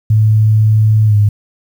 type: tone with pitch glide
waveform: sine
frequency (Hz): 108.3 to 103.83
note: A2 to G#2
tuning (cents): -27 to 0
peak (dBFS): -6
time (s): 0.1-1.29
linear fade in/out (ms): 5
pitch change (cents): -73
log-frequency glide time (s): 1.06-1.15
effects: 7-bit